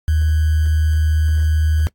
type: tone with sample-and-hold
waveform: sine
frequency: 77.78 Hz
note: D#2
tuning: in tune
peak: -13 dBFS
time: 0.08-1.87 s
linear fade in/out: 0 ms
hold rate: 1575 Hz
effects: noise-tail reverb RT60 0.1 s tail -19 dB re dry + AAC 64 kbps